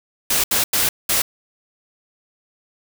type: noise bursts at uneven times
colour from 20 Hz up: white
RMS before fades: -18 dBFS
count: 4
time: 0.3-0.44 / 0.51-0.64 / 0.73-0.89 / 1.09-1.22 s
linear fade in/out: 5 ms
effects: none